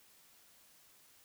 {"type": "silence", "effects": ["white hiss -64 dBFS RMS until 1.24 s"]}